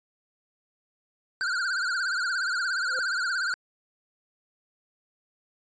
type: tone with vibrato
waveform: square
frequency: 1477 Hz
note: F#6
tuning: 3 cents flat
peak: -26 dBFS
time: 1.41-3.54 s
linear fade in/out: 0 ms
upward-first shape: triangle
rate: 17 Hz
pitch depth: 140 cents each way
type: tone with exponential growth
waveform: sine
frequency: 516 Hz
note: C5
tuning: 24 cents flat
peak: -32 dBFS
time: 2.81-2.99 s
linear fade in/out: 0 ms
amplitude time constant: 38 ms
effects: resampled to 16000 Hz